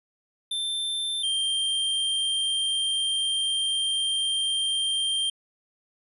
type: tone pair in turn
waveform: square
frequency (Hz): 3560 / 3172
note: A7 / G7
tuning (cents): +20 / +20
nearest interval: major second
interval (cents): 200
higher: first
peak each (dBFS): -27 / -24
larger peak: second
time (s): 0.51-1.23 / 1.23-5.3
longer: second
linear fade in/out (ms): 5
effects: resampled to 32000 Hz